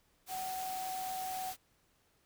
sine tone in noise, 750 Hz, F#5, 23 cents sharp, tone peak -37 dBFS, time 0.28-1.54 s, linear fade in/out 50 ms, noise white, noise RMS -45 dBFS, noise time 0.26-1.57 s, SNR +5 dB, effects pink hiss -72 dBFS RMS until 2.25 s

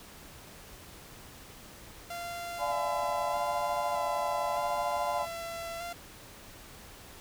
sawtooth tone with vibrato, 682 Hz, F5, 41 cents flat, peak -33 dBFS, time 2.1-5.93 s, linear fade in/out 5 ms, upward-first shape square, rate 0.81 Hz, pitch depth 23 cents each way
sine chord, D diminished seventh, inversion none, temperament just, 587.3 / 704.8 / 845.8 / 1014.9 Hz, D5 / F5 / Ab5 / Cb6, 0 / +16 / +31 / +47 cents, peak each -35 / -35 / -35 / -34 dBFS, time 2.58-5.27 s, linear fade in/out 50 ms
effects pink hiss -50 dBFS RMS until 7.2 s

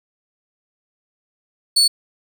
35% pulse tone, 4435 Hz, C#8, in tune, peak -10 dBFS, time 1.76-1.88 s, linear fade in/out 10 ms, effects none

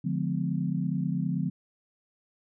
sine chord, D diminished seventh, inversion none, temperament just, 146.83 / 176.2 / 211.4 / 253.7 Hz, D3 / F3 / Ab3 / Cb4, 0 / +16 / +31 / +47 cents, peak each -31 / -29 / -35 / -34 dBFS, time 0.04-1.5 s, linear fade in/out 10 ms, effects none

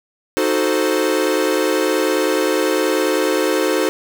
45% pulse chord, D# diminished seventh, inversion none, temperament equal, 311.1 / 370 / 440 / 523.3 Hz, D#4 / F#4 / A4 / C5, 0 / 0 / 0 / 0 cents, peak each -21 dBFS, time 0.37-3.89 s, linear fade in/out 0 ms, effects none

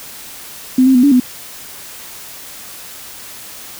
sine tone with pitch steps, 256.7 / 263.9 / 247.9 / 284.9 / 250.4 Hz, C4 / C4 / B3 / C#4 / B3, -33 / +15 / +7 / +48 / +24 cents, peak -6 dBFS, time 0.78-1.2 s, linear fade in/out 5 ms, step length 84 ms, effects white hiss -33 dBFS RMS until 3.79 s

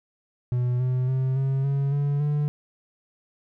triangle tone with pitch steps, 123.47 / 127.16 / 130.96 / 134.88 / 138.91 / 143.06 / 147.34 Hz, B2 / C3 / C3 / C#3 / C#3 / D3 / D3, 0 / -49 / +2 / -47 / +4 / -45 / +6 cents, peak -19 dBFS, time 0.52-2.48 s, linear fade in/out 0 ms, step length 280 ms, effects none

